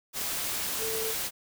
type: tone in noise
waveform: sine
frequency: 444.6 Hz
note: A4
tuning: 18 cents sharp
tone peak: -33 dBFS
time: 0.78-1.15 s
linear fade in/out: 50 ms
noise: white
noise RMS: -32 dBFS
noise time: 0.13-1.31 s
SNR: -4 dB
effects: none